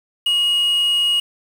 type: tone with quantisation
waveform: triangle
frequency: 2881 Hz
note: F#7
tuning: 47 cents flat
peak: -13 dBFS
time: 0.26-1.2 s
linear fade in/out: 5 ms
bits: 6
effects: none